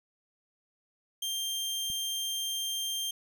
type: tone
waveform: sawtooth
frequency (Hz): 3177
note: G7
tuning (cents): +23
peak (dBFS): -28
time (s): 1.22-3.11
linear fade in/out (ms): 5
type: click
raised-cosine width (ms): 5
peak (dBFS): -35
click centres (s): 1.901
effects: none